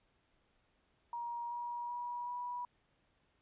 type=tone with pitch steps; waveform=sine; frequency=947 / 956.3 / 965.8 / 975.3 Hz; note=A#5 / A#5 / B5 / B5; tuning=+27 / +44 / -39 / -22 cents; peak=-38 dBFS; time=1.13-2.65 s; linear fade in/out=2 ms; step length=380 ms; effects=pink hiss -75 dBFS RMS until 3.41 s + resampled to 8000 Hz